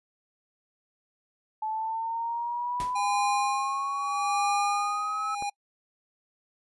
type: exponential sweep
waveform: sine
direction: up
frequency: 865 to 1300 Hz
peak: -28 dBFS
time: 1.62-5.35 s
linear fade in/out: 5 ms
type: noise with exponential decay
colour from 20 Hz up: pink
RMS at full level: -35 dBFS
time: 2.8-3.01 s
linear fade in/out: 1 ms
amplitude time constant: 44 ms
type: tone with tremolo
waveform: square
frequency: 814 Hz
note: G#5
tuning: 35 cents flat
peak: -25 dBFS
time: 2.95-5.5 s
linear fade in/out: 10 ms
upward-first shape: sine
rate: 0.8 Hz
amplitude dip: 80%
type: click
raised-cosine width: 1 ms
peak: -25 dBFS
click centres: 5.424 s
effects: noise-tail reverb RT60 0.1 s tail -26 dB re dry + resampled to 24000 Hz